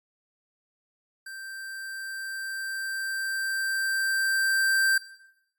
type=tone with level ramp; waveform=square; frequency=1568 Hz; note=G6; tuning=in tune; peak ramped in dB=-38 to -20 dBFS; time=1.26-4.98 s; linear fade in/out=5 ms; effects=noise-tail reverb RT60 0.8 s tail -17 dB re dry + MP3 96 kbps